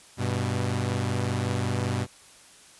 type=tone pair together; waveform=sawtooth; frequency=98 / 123.34 Hz; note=G2 / B2; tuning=0 / -2 cents; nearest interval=major third; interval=398 cents; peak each=-24 dBFS; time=0.17-2.07 s; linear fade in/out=50 ms; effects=white hiss -52 dBFS RMS until 2.79 s + resampled to 24000 Hz